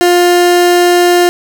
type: tone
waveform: 30% pulse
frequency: 352.6 Hz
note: F4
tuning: 17 cents sharp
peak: -3 dBFS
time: 0.01-1.29 s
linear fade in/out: 0 ms
effects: none